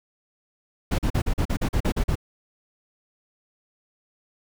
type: noise bursts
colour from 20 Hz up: brown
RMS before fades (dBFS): -22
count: 11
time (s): 0.91-2.156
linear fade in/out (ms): 10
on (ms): 76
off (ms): 41
effects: none